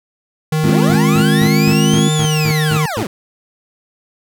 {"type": "tone with pitch glide", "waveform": "square", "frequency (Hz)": [155.56, 153.95], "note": ["D#3", "D#3"], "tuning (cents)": [0, -18], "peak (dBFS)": -14, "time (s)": [0.52, 2.86], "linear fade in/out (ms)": 5, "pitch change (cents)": -18, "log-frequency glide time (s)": [1, 1.41]}
{"type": "tone bursts", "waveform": "20% pulse", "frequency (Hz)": 110, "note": "A2", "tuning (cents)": 0, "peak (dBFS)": -14, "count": 10, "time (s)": [0.64, 3.03], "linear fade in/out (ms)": 0, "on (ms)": 59, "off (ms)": 200}
{"type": "chord", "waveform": "sine", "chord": "F minor", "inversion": "first", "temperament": "equal", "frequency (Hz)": [207.7, 261.6, 349.2], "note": ["Ab3", "C4", "F4"], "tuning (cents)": [0, 0, 0], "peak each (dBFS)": [-14, -18, -20], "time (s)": [0.64, 2.09], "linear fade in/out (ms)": 10}
{"type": "linear two-way sweep", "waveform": "25% pulse", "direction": "up then down", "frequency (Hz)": [151.8, 3604, 151.8], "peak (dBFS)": -16, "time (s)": [0.68, 3.07], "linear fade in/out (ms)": 2, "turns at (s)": 2.13}
{"effects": []}